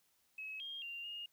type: tone with pitch steps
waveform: triangle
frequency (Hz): 2568 / 3225 / 2781 / 2843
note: E7 / G7 / F7 / F7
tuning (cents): -46 / +48 / -8 / +30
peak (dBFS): -39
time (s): 0.38-1.26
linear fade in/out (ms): 5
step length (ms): 220
effects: tanh soft clip ceiling -41 dBFS + white hiss -75 dBFS RMS until 1.32 s